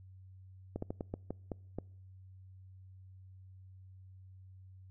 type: slowing click train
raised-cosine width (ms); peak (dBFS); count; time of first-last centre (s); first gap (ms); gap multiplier
2; -24; 8; 0.76-1.786; 64; 1.27
effects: noise-tail reverb RT60 0.7 s tail -26 dB re dry + added 94 Hz sine -52 dBFS peak until 4.9 s